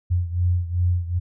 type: beating tone pair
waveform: sine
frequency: 87.8 / 90.4 Hz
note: F2 / F#2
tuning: +10 / -40 cents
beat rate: 2.6 Hz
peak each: -20 / -24 dBFS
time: 0.1-1.2 s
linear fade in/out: 20 ms
effects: none